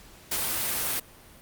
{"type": "noise", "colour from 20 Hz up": "white", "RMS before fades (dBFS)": -28, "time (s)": [0.31, 1], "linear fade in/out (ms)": 10, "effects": ["pink hiss -51 dBFS RMS until 1.41 s", "Opus 48 kbps"]}